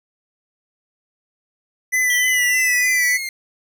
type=tone with vibrato; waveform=square; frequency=1992 Hz; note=B6; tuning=14 cents sharp; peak=-16 dBFS; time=1.92-3.18 s; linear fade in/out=20 ms; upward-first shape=sine; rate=3.3 Hz; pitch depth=28 cents each way
type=exponential sweep; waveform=sawtooth; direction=down; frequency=3204 to 2093 Hz; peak=-21 dBFS; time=2.1-3.29 s; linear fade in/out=2 ms
effects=none